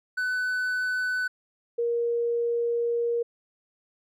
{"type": "tone pair in turn", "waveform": ["triangle", "sine"], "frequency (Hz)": [1501, 470.9], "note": ["F#6", "A#4"], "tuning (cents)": [24, 18], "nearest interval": "octave + minor sixth", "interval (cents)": 2006, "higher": "first", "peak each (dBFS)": -23, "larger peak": "neither", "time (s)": [[0.17, 1.28], [1.78, 3.23]], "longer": "second", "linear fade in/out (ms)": 10, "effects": []}